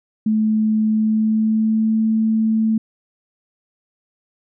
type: tone with pitch glide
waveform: sine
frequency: 216.9 to 220.7 Hz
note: A3 to A3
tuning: -25 to +5 cents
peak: -14 dBFS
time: 0.26-2.78 s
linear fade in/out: 5 ms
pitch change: +30 cents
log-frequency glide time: 0.88-2.03 s
effects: none